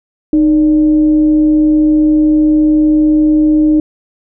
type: tone with frequency modulation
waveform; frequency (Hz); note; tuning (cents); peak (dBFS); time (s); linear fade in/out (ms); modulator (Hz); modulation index
sine; 306.8; D#4; -24; -6; 0.33-3.8; 2; 271; 0.23
effects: none